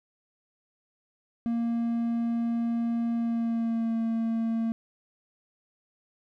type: tone with pitch glide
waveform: triangle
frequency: 232.9 to 227.1 Hz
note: A#3 to A#3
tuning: -1 to -45 cents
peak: -23 dBFS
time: 1.46-4.72 s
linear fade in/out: 0 ms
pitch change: -44 cents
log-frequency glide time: 3.14-3.97 s
effects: none